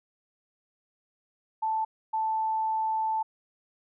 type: tone bursts at uneven times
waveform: sine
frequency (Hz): 880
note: A5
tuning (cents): 0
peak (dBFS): -25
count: 2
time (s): 1.62-1.85 / 2.13-3.23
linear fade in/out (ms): 10
effects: none